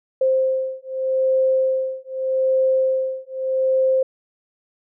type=beating tone pair; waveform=sine; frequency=524 / 524.82 Hz; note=C5 / C5; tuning=+2 / +5 cents; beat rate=0.82 Hz; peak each=-20 dBFS; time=0.21-4.03 s; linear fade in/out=5 ms; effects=none